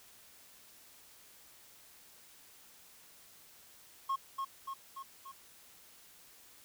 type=tone with echo; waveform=triangle; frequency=1083 Hz; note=C#6; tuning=41 cents flat; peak=-28 dBFS; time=4.09-4.16 s; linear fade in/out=10 ms; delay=290 ms; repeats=4; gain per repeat=-4 dB; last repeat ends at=5.32 s; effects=tanh soft clip ceiling -24 dBFS + white hiss -59 dBFS RMS until 6.64 s